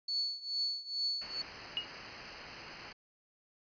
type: tone with tremolo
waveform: sine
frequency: 4435 Hz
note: C#8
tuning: in tune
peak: -29 dBFS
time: 0.08-1.42 s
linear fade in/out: 5 ms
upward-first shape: triangle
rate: 2.3 Hz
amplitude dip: 90%
type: band-stop noise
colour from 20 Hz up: white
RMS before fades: -42 dBFS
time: 1.21-2.93 s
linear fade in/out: 10 ms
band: 3000 to 4200 Hz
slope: 96 dB/octave
type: tone with exponential decay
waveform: sine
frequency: 2873 Hz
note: F7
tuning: 48 cents sharp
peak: -28 dBFS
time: 1.77-1.91 s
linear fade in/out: 0 ms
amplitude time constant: 29 ms
effects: resampled to 11025 Hz